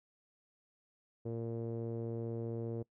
sawtooth tone with low-pass filter, 115.3 Hz, A#2, 19 cents flat, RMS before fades -39 dBFS, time 1.25-2.83 s, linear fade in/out 10 ms, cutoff 450 Hz, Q 3.6, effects noise-tail reverb RT60 0.1 s tail -22 dB re dry

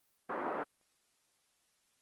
white band-pass noise, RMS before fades -37 dBFS, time 0.29-0.64 s, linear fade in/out 10 ms, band 230 to 1300 Hz, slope 24 dB/octave, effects white hiss -75 dBFS RMS until 2.01 s + Opus 24 kbps

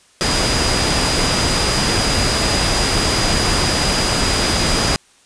sine tone in noise, 4907 Hz, D#8, 25 cents flat, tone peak -22 dBFS, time 0.21-4.96 s, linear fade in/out 0 ms, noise pink, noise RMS -17 dBFS, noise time 0.21-4.96 s, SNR -8 dB, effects white hiss -52 dBFS RMS until 5.25 s + resampled to 22050 Hz

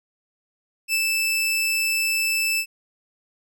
sawtooth tone with ADSR envelope, 2637 Hz, E7, in tune, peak -15 dBFS, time 0.88-2.66 s, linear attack 58 ms, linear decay 40 ms, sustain -2 dB, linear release 70 ms, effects none

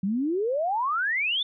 sine exponential sweep, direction up, 183.8 to 3600 Hz, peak -23 dBFS, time 0.03-1.43 s, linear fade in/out 5 ms, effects none

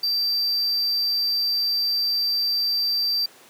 triangle tone, 4682 Hz, D8, 6 cents flat, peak -19 dBFS, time 0.03-3.26 s, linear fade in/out 5 ms, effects pink hiss -49 dBFS RMS until 3.49 s + high-pass 300 Hz 12 dB/octave

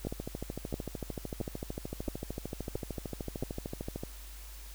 two click trains, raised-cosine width 2 ms, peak -23 / -20 dBFS, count 54 / 6, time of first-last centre 0.05-4.035 / 0.07-3.426 s, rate 13.3 / 1.49 Hz, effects added 50 Hz sine -45 dBFS peak until 4.74 s + white hiss -52 dBFS RMS until 4.74 s

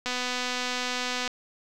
click train, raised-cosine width 0.2 ms, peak -13 dBFS, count 304, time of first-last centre 0.06-1.277 s, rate 249 Hz, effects none

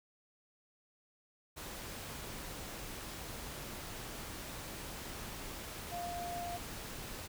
sine tone in noise, 698.5 Hz, F5, in tune, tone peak -39 dBFS, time 5.91-6.58 s, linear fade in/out 20 ms, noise pink, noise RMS -45 dBFS, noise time 1.56-7.28 s, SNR +3 dB, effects none

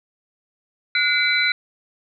sine tone cluster, 1450 / 2057 / 2303 / 3988 Hz, F#6 / C7 / D7 / B7, -35 / -30 / -34 / +16 cents, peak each -22 dBFS, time 0.95-1.52 s, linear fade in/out 2 ms, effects none

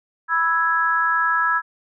sine chord, E major, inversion second, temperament equal, 987.8 / 1318.5 / 1661.2 Hz, B5 / E6 / G#6, 0 / 0 / 0 cents, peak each -24 / -20 / -20 dBFS, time 0.28-1.62 s, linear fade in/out 50 ms, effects none

